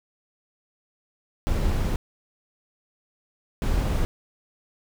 brown noise bursts at uneven times, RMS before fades -23 dBFS, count 2, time 1.47-1.96 / 3.62-4.05 s, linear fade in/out 0 ms, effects none

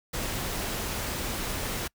pink noise, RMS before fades -32 dBFS, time 0.13-1.88 s, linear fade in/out 10 ms, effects noise-tail reverb RT60 0.1 s tail -26 dB re dry

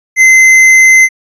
triangle tone with hard clipping, 2061 Hz, C7, 27 cents flat, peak -3 dBFS, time 0.16-1.09 s, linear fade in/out 50 ms, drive 12 dB, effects resampled to 22050 Hz

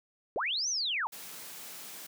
sine linear two-way sweep, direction up then down, 328.9 to 6272 to 807 Hz, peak -29 dBFS, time 0.36-1.07 s, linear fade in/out 0 ms, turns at 0.69 s
white high-pass noise, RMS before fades -45 dBFS, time 1.12-2.07 s, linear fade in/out 10 ms, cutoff 130 Hz, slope 48 dB/octave
effects none

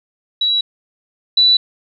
sine tone pair in turn, 3902 / 3961 Hz, B7 / B7, -22 / +4 cents, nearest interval unison, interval 26 cents, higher second, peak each -13 / -8 dBFS, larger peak second, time 0.41-0.61 / 1.37-1.57 s, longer neither, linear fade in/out 5 ms, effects none

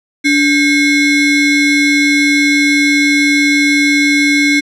square ring-modulated tone, 941 Hz, A#5, 16 cents sharp, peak -6 dBFS, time 0.24-4.61 s, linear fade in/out 20 ms, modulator 1230 Hz, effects low-pass 7000 Hz 12 dB/octave

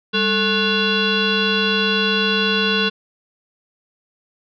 sine tone with frequency modulation, 1480 Hz, F#6, in tune, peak -15 dBFS, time 0.13-2.9 s, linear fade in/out 20 ms, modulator 641 Hz, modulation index 3.7, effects none

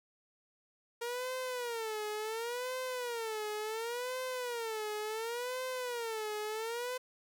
sawtooth tone with vibrato, 466.2 Hz, A#4, in tune, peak -32 dBFS, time 1.01-6.98 s, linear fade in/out 10 ms, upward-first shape sine, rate 0.7 Hz, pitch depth 170 cents each way, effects none

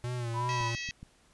square tone with vibrato, 120 Hz, B2, 49 cents flat, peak -33 dBFS, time 0.04-0.75 s, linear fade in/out 0 ms, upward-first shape sine, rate 2.7 Hz, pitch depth 63 cents each way
sine tone, 987.8 Hz, B5, in tune, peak -31 dBFS, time 0.33-0.72 s, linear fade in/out 50 ms
harmonic tone, 647 Hz, E5, 32 cents flat, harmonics 3 / 4 / 5 / 6 / 7 / 8 / 9 / 10, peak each -40 / -39 / -45 / -48 / -45 / -49 / -49 / -48 dBFS, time 0.49-0.91 s, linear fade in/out 0 ms
click train, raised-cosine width 5 ms, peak -32 dBFS, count 4, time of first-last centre 0.61-1.03 s, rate 7.15 Hz
effects pink hiss -64 dBFS RMS until 1.33 s + resampled to 24000 Hz

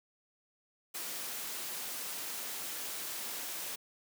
white noise, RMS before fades -40 dBFS, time 0.94-3.76 s, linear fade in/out 10 ms, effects high-pass 200 Hz 12 dB/octave

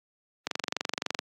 click train, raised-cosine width 0.2 ms, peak -10 dBFS, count 18, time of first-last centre 0.47-1.19 s, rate 23.6 Hz, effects high-pass 200 Hz 12 dB/octave + AAC 64 kbps

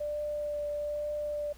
sine tone with vibrato, 591 Hz, D5, 11 cents sharp, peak -31 dBFS, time 0-1.53 s, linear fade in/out 10 ms, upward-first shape triangle, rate 1.1 Hz, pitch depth 12 cents each way, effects added 60 Hz sine -51 dBFS peak until 1.57 s + pink hiss -58 dBFS RMS until 1.57 s

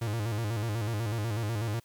45% pulse tone with vibrato, 110 Hz, A2, in tune, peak -29 dBFS, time 0.01-1.8 s, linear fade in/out 10 ms, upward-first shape square, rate 8.1 Hz, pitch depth 100 cents each way, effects white hiss -65 dBFS RMS until 1.84 s

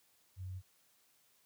sine tone, 92.8 Hz, F#2, 6 cents sharp, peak -40 dBFS, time 0.36-0.62 s, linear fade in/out 50 ms, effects white hiss -71 dBFS RMS until 1.45 s + high-pass 60 Hz 12 dB/octave

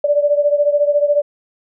sine beating tone pair, 580 / 594 Hz, D5 / D5, -22 / +20 cents, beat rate 14 Hz, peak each -13 / -17 dBFS, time 0.04-1.22 s, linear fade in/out 5 ms, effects none

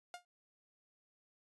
sawtooth tone with exponential decay, 709 Hz, F5, 26 cents sharp, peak -38 dBFS, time 0.14-0.25 s, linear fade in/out 1 ms, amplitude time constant 22 ms, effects resampled to 24000 Hz

